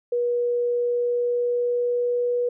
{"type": "tone with pitch glide", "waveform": "sine", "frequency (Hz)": [482.4, 486.3], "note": ["B4", "B4"], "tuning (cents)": [-41, -27], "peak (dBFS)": -20, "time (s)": [0.12, 2.49], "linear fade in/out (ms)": 5, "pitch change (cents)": 14, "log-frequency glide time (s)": [0.67, 2.35], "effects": []}